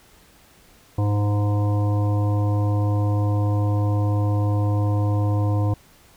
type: harmonic tone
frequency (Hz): 103.2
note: G#2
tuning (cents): -10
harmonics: 1 / 3 / 5 / 7 / 9 / 10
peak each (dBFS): -18 / -28 / -32 / -35 / -37 / -38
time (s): 0.98-5.74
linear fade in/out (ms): 5
effects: pink hiss -53 dBFS RMS until 6.16 s